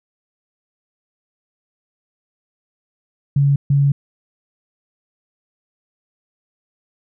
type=tone bursts at uneven times; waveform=sine; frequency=140.7 Hz; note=C#3; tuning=26 cents sharp; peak=-11 dBFS; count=2; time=3.36-3.56 / 3.7-3.92 s; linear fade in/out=5 ms; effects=none